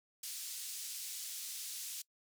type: band-pass noise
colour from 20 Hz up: white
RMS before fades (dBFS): -44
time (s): 0.23-2.02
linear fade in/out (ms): 5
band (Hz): 3900 to 11000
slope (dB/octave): 12
effects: noise-tail reverb RT60 0.1 s tail -23 dB re dry